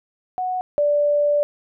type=tone pair in turn; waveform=sine; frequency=737 / 585 Hz; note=F#5 / D5; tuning=-7 / -7 cents; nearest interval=major third; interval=400 cents; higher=first; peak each=-21 / -15 dBFS; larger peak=second; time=0.38-0.61 / 0.78-1.43 s; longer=second; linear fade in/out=0 ms; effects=none